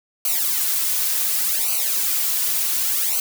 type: noise with flanger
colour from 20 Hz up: blue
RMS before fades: -21 dBFS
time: 0.25-3.2 s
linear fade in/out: 2 ms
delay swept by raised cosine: 0.56 to 3.76 ms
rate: 0.68 Hz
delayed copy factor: -1
effects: none